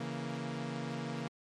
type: chord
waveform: sawtooth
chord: A# diminished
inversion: first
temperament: equal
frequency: 138.59 / 164.81 / 233.1 Hz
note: C#3 / E3 / A#3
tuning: 0 / 0 / 0 cents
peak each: -37 / -38 / -36 dBFS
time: 0-1.28 s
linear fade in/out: 5 ms
effects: low-pass 6000 Hz 12 dB/octave + MP3 64 kbps